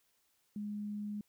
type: tone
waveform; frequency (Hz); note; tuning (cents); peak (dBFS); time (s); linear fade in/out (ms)
sine; 207.7; G#3; 0; -37; 0.56-1.21; 2
effects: white hiss -75 dBFS RMS until 1.28 s